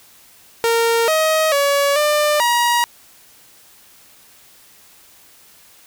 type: tone with pitch steps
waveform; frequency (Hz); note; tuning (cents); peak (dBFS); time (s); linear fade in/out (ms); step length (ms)
sawtooth; 461.6 / 631 / 565 / 597 / 954; A#4 / D#5 / C#5 / D5 / A#5; -17 / +24 / +33 / +28 / +40; -10; 0.64-2.84; 0; 440
effects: white hiss -48 dBFS RMS until 5.86 s